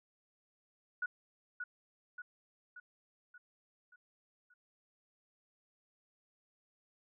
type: tone with echo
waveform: sine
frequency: 1463 Hz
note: F#6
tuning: 20 cents flat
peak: -33 dBFS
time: 1.02-1.06 s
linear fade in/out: 5 ms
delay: 580 ms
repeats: 6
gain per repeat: -5 dB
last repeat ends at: 4.54 s
effects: none